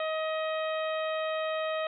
harmonic tone, 631 Hz, D#5, 24 cents sharp, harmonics 1 / 2 / 3 / 4 / 5 / 6, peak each -30 / -36 / -40 / -42 / -44 / -46 dBFS, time 0-1.87 s, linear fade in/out 2 ms, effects none

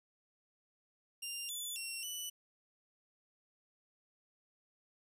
15% pulse tone with pitch steps, 2790 / 3473 / 2734 / 2972 Hz, F7 / A7 / F7 / F#7, -2 / -23 / -37 / +7 cents, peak -33 dBFS, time 1.22-2.3 s, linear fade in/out 10 ms, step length 270 ms, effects 12-bit

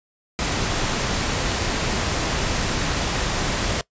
pink noise, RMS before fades -23 dBFS, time 0.39-3.81 s, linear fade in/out 0 ms, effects noise-tail reverb RT60 0.1 s tail -20 dB re dry + resampled to 16000 Hz

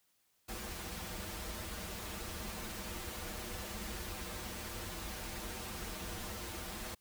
pink noise with comb filter, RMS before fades -43 dBFS, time 0.48-6.95 s, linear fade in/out 10 ms, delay 7.2 ms, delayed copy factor -1, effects white hiss -75 dBFS RMS until 7 s

